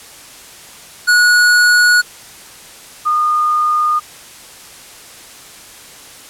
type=tone pair in turn; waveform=square / sine; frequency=1458 / 1222.1 Hz; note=F#6 / D#6; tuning=-26 / -31 cents; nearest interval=minor third; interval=305 cents; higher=first; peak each=-8 / -11 dBFS; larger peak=first; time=1.07-2.02 / 3.05-4 s; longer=neither; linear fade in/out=20 ms; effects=white hiss -37 dBFS RMS until 6.29 s + low-pass 11000 Hz 12 dB/octave